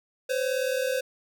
square tone pair together, 511 / 550.1 Hz, C5 / C#5, -41 / -13 cents, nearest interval minor second, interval 128 cents, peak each -27 / -31 dBFS, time 0.29-1.01 s, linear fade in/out 10 ms, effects none

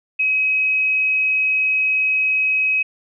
sine tone, 2543 Hz, D#7, 37 cents sharp, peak -15 dBFS, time 0.19-2.83 s, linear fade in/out 10 ms, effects none

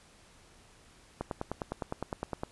click train, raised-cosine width 1 ms, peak -19 dBFS, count 13, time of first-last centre 1.21-2.434 s, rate 9.8 Hz, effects pink hiss -59 dBFS RMS until 2.51 s + resampled to 24000 Hz

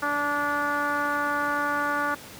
10% pulse tone with low-pass filter, 290.3 Hz, D4, 20 cents flat, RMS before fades -26 dBFS, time 0.02-2.15 s, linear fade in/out 10 ms, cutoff 1400 Hz, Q 3.5, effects pink hiss -43 dBFS RMS until 2.39 s + high-pass 100 Hz 12 dB/octave

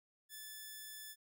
5% pulse tone, 1738 Hz, A6, 22 cents flat, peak -37 dBFS, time 0.29-1.16 s, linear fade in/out 50 ms, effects none

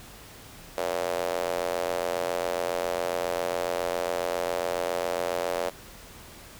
square tone with high-pass filter, 43.65 Hz, F1, in tune, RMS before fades -29 dBFS, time 0.77-5.7 s, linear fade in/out 10 ms, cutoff 550 Hz, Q 3.5, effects pink hiss -47 dBFS RMS until 6.59 s

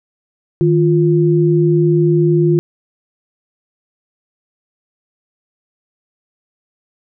sine tone pair together, 155.4 / 348.9 Hz, D#3 / F4, -2 / -2 cents, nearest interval octave + major second, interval 1400 cents, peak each -12 dBFS, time 0.61-2.59 s, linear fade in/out 0 ms, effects none

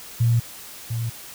sine tone pair in turn, 117.3 / 115.42 Hz, A#2 / A#2, +11 / -17 cents, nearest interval unison, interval 28 cents, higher first, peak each -15 / -23 dBFS, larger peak first, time 0.2-0.4 / 0.9-1.1 s, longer neither, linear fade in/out 10 ms, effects white hiss -40 dBFS RMS until 1.34 s

